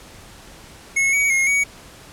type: tone with pitch steps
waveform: square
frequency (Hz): 2184 / 2254 / 2153 / 2250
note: C#7 / C#7 / C7 / C#7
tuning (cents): -26 / +28 / +49 / +25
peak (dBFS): -16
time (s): 0.96-1.64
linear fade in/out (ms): 10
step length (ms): 170
effects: pink hiss -43 dBFS RMS until 2.12 s + low-pass 11000 Hz 12 dB/octave